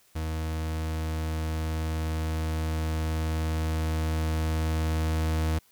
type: tone with level ramp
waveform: 40% pulse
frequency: 79.3 Hz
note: D#2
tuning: 33 cents sharp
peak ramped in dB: -28 to -23 dBFS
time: 0.15-5.59 s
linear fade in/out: 10 ms
effects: white hiss -62 dBFS RMS until 5.71 s